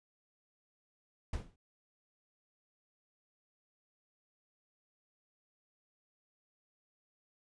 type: noise with exponential decay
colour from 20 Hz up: brown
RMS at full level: -32 dBFS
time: 1.33-1.56 s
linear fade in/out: 5 ms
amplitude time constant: 48 ms
effects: resampled to 22050 Hz